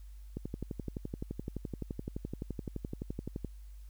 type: click train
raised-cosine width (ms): 3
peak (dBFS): -24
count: 37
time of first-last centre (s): 0.37-3.447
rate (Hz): 11.7
effects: added 50 Hz sine -46 dBFS peak until 3.89 s + white hiss -69 dBFS RMS until 3.89 s

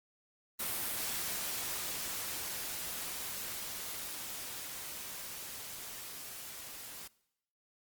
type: noise with level ramp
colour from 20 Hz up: white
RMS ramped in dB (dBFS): -36 to -47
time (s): 0.59-7.08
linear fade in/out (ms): 10
effects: noise-tail reverb RT60 0.8 s tail -21 dB re dry + Opus 32 kbps

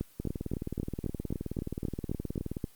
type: two click trains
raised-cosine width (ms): 3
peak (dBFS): -18 / -21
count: 11 / 46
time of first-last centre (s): 0.01-2.642 / 0.2-2.568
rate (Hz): 3.8 / 19
effects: white hiss -60 dBFS RMS until 2.75 s + Opus 24 kbps

